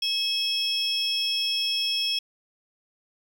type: tone cluster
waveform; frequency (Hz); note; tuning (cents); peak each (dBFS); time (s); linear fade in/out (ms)
triangle; 2575 / 3300 / 5310; E7 / G#7 / E8; -41 / -12 / +12; -32 / -25 / -26; 0.02-2.19; 5
effects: 10-bit